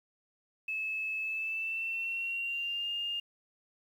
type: tone with pitch glide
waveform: sine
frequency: 2600 to 2819 Hz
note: E7 to F7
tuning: -24 to +16 cents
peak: -32 dBFS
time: 0.68-3.2 s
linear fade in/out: 5 ms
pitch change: +140 cents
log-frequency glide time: 1.2-2.89 s
effects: 10-bit